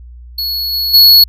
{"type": "tone with level steps", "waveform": "square", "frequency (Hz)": 4366, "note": "C#8", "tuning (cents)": -27, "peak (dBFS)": [-16, -14, -3], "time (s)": [0.38, 1.24], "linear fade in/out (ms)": 5, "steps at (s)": [0.72, 0.93], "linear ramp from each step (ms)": 20, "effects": ["added 60 Hz sine -31 dBFS peak until 1.28 s"]}